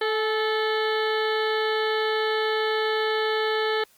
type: harmonic tone with a mistuned harmonic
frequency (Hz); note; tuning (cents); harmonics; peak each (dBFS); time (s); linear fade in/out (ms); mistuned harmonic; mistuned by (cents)
436.3; A4; -15; 1 / 2 / 3 / 4 / 5 / 7 / 8 / 9 / 10; -24 / -31 / -32 / -30 / -36 / -35 / -38 / -38 / -40; 0.01-3.84; 5; 2; -34
effects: white hiss -59 dBFS RMS until 3.97 s + Opus 32 kbps